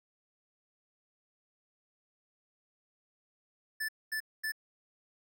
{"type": "tone bursts", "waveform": "square", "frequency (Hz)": 1751, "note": "A6", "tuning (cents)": -9, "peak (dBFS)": -33, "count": 3, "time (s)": [3.8, 4.521], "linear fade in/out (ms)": 10, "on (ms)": 87, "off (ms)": 230, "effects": []}